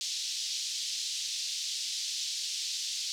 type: band-pass noise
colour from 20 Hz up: white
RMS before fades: -35 dBFS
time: 0.01-3.12 s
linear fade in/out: 0 ms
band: 3400 to 6000 Hz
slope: 24 dB/octave
effects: none